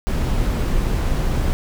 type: noise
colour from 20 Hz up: brown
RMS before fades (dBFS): -19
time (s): 0.07-1.53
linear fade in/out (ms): 0
effects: none